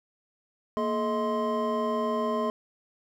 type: tone cluster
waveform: triangle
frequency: 232.5 / 428 / 631 / 1045 Hz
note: A#3 / A4 / D#5 / C6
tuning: -4 / -48 / +24 / -2 cents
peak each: -29 dBFS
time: 0.77-2.5 s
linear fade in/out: 0 ms
effects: none